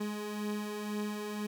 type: beating tone pair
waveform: 30% pulse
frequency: 207.7 / 209.7 Hz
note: G#3 / G#3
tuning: 0 / +17 cents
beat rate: 2 Hz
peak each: -39 / -33 dBFS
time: 0-1.47 s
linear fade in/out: 10 ms
effects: none